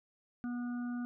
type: harmonic tone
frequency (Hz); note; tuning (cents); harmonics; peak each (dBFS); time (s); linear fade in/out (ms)
243.1; B3; -27; 1 / 3 / 5 / 6; -35 / -53 / -54 / -51; 0.44-1.05; 0
effects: none